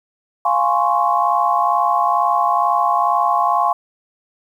sine chord, Db major seventh, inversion first, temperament equal, 698.5 / 830.6 / 1046.5 / 1108.7 Hz, F5 / Ab5 / C6 / Db6, 0 / 0 / 0 / 0 cents, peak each -19 dBFS, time 0.45-3.73 s, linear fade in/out 5 ms, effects 8-bit

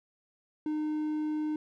triangle tone, 305.6 Hz, D#4, 31 cents flat, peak -27 dBFS, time 0.66-1.56 s, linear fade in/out 2 ms, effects none

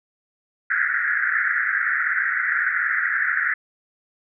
pink band-pass noise, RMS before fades -22 dBFS, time 0.7-3.54 s, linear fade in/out 5 ms, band 1400 to 2000 Hz, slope 96 dB/octave, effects none

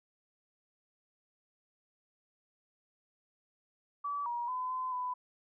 sine tone with pitch steps, 1150 / 953 / 1012 / 1022 / 999 Hz, D6 / A#5 / B5 / C6 / B5, -37 / +38 / +42 / -41 / +20 cents, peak -33 dBFS, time 4.04-5.14 s, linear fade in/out 10 ms, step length 220 ms, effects none

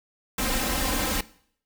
pink noise with comb filter, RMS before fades -26 dBFS, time 0.38-1.21 s, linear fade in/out 5 ms, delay 3.8 ms, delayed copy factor +0.9, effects noise-tail reverb RT60 0.6 s tail -19 dB re dry

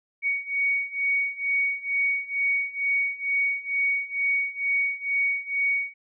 sine beating tone pair, 2238 / 2240.2 Hz, C#7 / C#7, +16 / +18 cents, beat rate 2.2 Hz, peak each -27 / -25 dBFS, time 0.22-5.94 s, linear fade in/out 50 ms, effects none

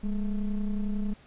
triangle ring-modulated tone, 110 Hz, A2, in tune, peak -21 dBFS, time 0.03-1.14 s, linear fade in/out 10 ms, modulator 94.5 Hz, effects pink hiss -56 dBFS RMS until 1.26 s + resampled to 8000 Hz

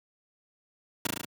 pink noise with echo, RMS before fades -26 dBFS, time 1.05-1.07 s, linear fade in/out 5 ms, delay 36 ms, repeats 5, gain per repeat -2 dB, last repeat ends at 1.25 s, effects high-pass 150 Hz 12 dB/octave

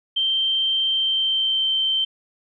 sine tone with pitch glide, 3136 to 3114 Hz, G7 to G7, 0 to -12 cents, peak -18 dBFS, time 0.16-2.05 s, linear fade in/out 10 ms, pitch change -12 cents, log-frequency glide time 0.89-1.69 s, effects none

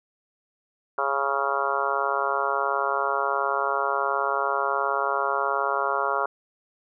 harmonic tone, 138.59 Hz, C#3, in tune, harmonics 3 / 4 / 5 / 6 / 7 / 8 / 9 / 10, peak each -32 / -31 / -31 / -33 / -30 / -29 / -31 / -29 dBFS, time 0.98-6.26 s, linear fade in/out 2 ms, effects none

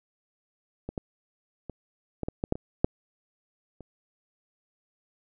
clicks, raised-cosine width 2 ms, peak -21 / -18 / -23 / -17 / -17 / -14 / -10 / -23 / -6 / -30 dBFS, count 10, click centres 0.89 / 0.978 / 1.697 / 2.233 / 2.285 / 2.439 / 2.524 / 2.555 / 2.845 / 3.807 s, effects none

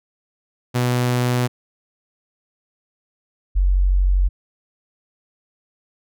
sawtooth / sine tone pair in turn, 123.47 / 46.42 Hz, B2 / F#1, 0 / +6 cents, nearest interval octave + perfect fourth, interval 1694 cents, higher first, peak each -13 dBFS, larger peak neither, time 0.74-1.48 / 3.55-4.29 s, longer neither, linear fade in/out 20 ms, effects none

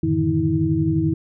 sine tone cluster, 90.1 / 109 / 146.6 / 158.2 / 322.4 Hz, F#2 / A2 / D3 / D#3 / E4, -45 / -16 / -3 / +29 / -38 cents, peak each -26 / -28 / -25 / -22 / -20 dBFS, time 0.03-1.14 s, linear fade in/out 5 ms, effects none

